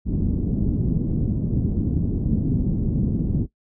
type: low-pass noise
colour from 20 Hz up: white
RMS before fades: -22 dBFS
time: 0.05-3.47 s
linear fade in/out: 50 ms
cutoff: 250 Hz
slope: 24 dB/octave
effects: noise-tail reverb RT60 0.1 s tail -17 dB re dry